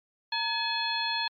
harmonic tone with a mistuned harmonic, 850 Hz, G#5, 40 cents sharp, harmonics 1 / 2 / 3 / 4 / 5, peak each -32 / -34 / -36 / -34 / -32 dBFS, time 0.32-1.28 s, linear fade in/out 5 ms, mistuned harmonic 1, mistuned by +130 cents, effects MP3 48 kbps

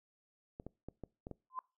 clicks, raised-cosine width 2 ms, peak -31 dBFS, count 6, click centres 0.599 / 0.666 / 0.886 / 1.037 / 1.269 / 1.313 s
sine tone with exponential growth, 1030 Hz, C6, 28 cents flat, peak -33 dBFS, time 1.5-1.59 s, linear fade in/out 1 ms, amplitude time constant 19 ms
effects noise-tail reverb RT60 0.3 s tail -24 dB re dry

